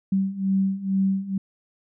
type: beating tone pair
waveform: sine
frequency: 191.6 / 193.8 Hz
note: G3 / G3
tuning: -39 / -20 cents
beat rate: 2.2 Hz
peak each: -25 / -22 dBFS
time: 0.12-1.38 s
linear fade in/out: 5 ms
effects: none